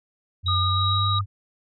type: tone with pitch glide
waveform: sine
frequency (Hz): 91.7 to 98.85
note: F#2 to G2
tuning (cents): -15 to +15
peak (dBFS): -22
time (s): 0.43-1.26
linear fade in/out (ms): 50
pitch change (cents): +130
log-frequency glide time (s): 0.61-1.03
type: tone with tremolo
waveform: sine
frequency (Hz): 3832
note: A#7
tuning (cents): +47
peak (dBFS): -23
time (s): 0.46-1.19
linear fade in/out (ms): 5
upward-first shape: triangle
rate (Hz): 2.8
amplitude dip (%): 25
type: tone with vibrato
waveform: sine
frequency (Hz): 1217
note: D#6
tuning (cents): -39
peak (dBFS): -24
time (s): 0.48-1.21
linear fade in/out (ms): 5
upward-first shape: square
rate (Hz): 7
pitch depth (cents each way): 13
effects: none